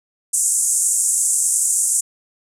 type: band-pass noise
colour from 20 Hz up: white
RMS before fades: -18 dBFS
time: 0.33-2.01 s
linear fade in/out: 10 ms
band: 7000 to 9600 Hz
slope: 48 dB/octave
effects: none